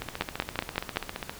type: two click trains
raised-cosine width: 0.3 ms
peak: -16 / -9 dBFS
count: 20 / 5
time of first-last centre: 0.02-1.295 / 0.21-0.97 s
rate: 14.9 / 5.26 Hz
effects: pink hiss -45 dBFS RMS until 1.39 s